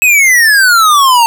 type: exponential sweep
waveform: square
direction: down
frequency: 2594 to 902 Hz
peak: -5 dBFS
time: 0.02-1.26 s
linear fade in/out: 0 ms
effects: none